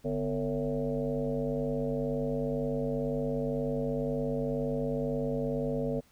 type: tone with frequency modulation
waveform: sine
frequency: 352.2 Hz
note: F4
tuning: 15 cents sharp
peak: -28 dBFS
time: 0.04-6.01 s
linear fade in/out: 20 ms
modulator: 102 Hz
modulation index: 2.4
effects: pink hiss -64 dBFS RMS until 6.11 s